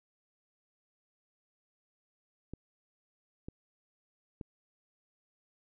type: clicks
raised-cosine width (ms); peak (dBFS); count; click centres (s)
3; -28; 3; 2.536 / 3.485 / 4.412
effects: none